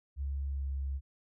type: tone with pitch glide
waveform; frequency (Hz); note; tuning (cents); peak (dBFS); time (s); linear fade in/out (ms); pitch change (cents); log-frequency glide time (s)
sine; 69.3 to 68.27; C#2 to C#2; 0 to -26; -32; 0.16-1.01; 50; -26; 0.48-0.67
effects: none